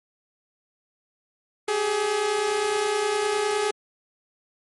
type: tone pair together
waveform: sawtooth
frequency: 391.9 / 421.6 Hz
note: G4 / G#4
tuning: 0 / +26 cents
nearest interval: minor second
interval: 126 cents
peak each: -25 / -19 dBFS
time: 1.68-3.71 s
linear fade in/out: 5 ms
effects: MP3 48 kbps